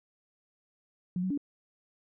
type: tone with pitch steps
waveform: sine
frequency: 180 / 186.9 / 285.5 Hz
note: F#3 / F#3 / D4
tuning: -47 / +18 / -49 cents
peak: -28 dBFS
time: 1.16-1.376 s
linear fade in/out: 2 ms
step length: 72 ms
effects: none